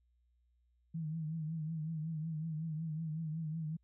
sine tone with vibrato, 158.6 Hz, D#3, 33 cents sharp, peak -36 dBFS, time 0.94-3.77 s, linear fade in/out 10 ms, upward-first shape triangle, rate 5.4 Hz, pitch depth 84 cents each way, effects added 60 Hz sine -70 dBFS peak until 3.83 s

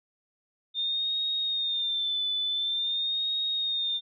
sine tone with vibrato, 3618 Hz, A7, 48 cents sharp, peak -26 dBFS, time 0.74-4.01 s, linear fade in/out 50 ms, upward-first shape sine, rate 0.47 Hz, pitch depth 59 cents each way, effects none

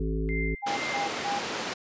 harmonic tone, 53.8 Hz, A1, 38 cents flat, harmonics 1 / 3 / 5 / 7 / 8, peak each -28 / -33 / -35 / -36 / -37 dBFS, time 0-0.55 s, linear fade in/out 5 ms
sine tone with tremolo, 2093 Hz, C7, in tune, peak -31 dBFS, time 0.29-1.22 s, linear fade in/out 0 ms, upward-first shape sine, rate 2.1 Hz, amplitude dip 85%
sine tone bursts, 808 Hz, G#5, 48 cents flat, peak -28 dBFS, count 3, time 0.62-1.4 s, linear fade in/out 20 ms, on 160 ms, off 150 ms
pink band-pass noise, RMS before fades -33 dBFS, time 0.66-1.74 s, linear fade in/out 10 ms, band 270 to 5700 Hz, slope 12 dB/octave
effects resampled to 16000 Hz

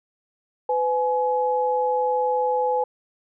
sine tone pair together, 503 / 844.3 Hz, B4 / G#5, +32 / +28 cents, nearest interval major sixth, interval 896 cents, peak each -22 dBFS, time 0.69-2.84 s, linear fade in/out 5 ms, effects none

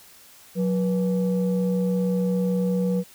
sine tone pair together, 182.61 / 485.4 Hz, F#3 / B4, -22 / -30 cents, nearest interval octave + perfect fourth, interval 1692 cents, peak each -20 / -25 dBFS, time 0.55-3.04 s, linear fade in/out 50 ms, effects tanh soft clip ceiling -15 dBFS + white hiss -50 dBFS RMS until 3.14 s

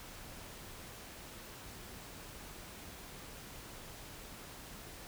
silence, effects pink hiss -50 dBFS RMS until 5.07 s

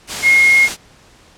sine tone in noise, 2149 Hz, C7, 46 cents sharp, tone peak -7 dBFS, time 0.22-0.69 s, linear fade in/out 50 ms, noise white, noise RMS -22 dBFS, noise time 0.07-0.77 s, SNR +12 dB, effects pink hiss -47 dBFS RMS until 1.37 s + low-pass 8000 Hz 12 dB/octave

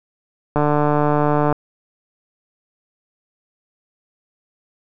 click train, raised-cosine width 1 ms, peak -4 dBFS, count 144, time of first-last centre 0.56-1.526 s, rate 148 Hz, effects none

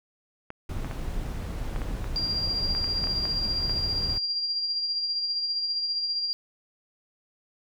clicks, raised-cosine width 0.5 ms, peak -22 dBFS, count 12, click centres 0.504 / 0.846 / 0.912 / 1.761 / 1.818 / 2.043 / 2.75 / 2.843 / 3.04 / 3.071 / 3.254 / 3.696 s
brown noise, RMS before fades -32 dBFS, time 0.69-4.18 s, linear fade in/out 5 ms
sine tone with tremolo, 4767 Hz, D8, 25 cents sharp, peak -24 dBFS, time 2.16-6.33 s, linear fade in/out 0 ms, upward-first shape sine, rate 15 Hz, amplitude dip 40%
effects none

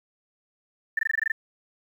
sine tone bursts, 1782 Hz, A6, 22 cents sharp, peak -20 dBFS, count 9, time 0.97-1.319 s, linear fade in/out 5 ms, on 21 ms, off 20 ms, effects 9-bit

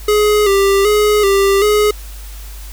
square tone with vibrato, 407 Hz, G#4, 35 cents flat, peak -10 dBFS, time 0.08-1.91 s, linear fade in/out 5 ms, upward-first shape square, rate 1.3 Hz, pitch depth 54 cents each way, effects added 50 Hz sine -28 dBFS peak until 2.72 s + white hiss -38 dBFS RMS until 2.72 s

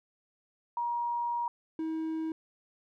sine / triangle tone pair in turn, 950 / 319.7 Hz, A#5 / D#4, +33 / +47 cents, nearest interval octave + perfect fifth, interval 1886 cents, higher first, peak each -29 / -29 dBFS, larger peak neither, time 0.77-1.48 / 1.79-2.32 s, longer first, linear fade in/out 2 ms, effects none

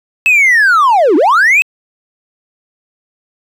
triangle linear two-way sweep, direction down then up, 2632 to 275.7 to 2632 Hz, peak -3 dBFS, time 0.26-1.62 s, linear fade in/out 0 ms, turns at 1.16 s, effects tanh soft clip ceiling 0 dBFS

